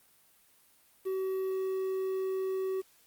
triangle tone with quantisation, 379.7 Hz, F#4, 45 cents sharp, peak -28 dBFS, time 1.05-2.82 s, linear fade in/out 20 ms, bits 9, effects white hiss -64 dBFS RMS until 3.06 s + Opus 32 kbps

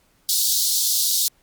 pink high-pass noise, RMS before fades -20 dBFS, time 0.29-1.28 s, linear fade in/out 0 ms, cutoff 3800 Hz, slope 48 dB/octave, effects pink hiss -61 dBFS RMS until 1.42 s + MP3 96 kbps

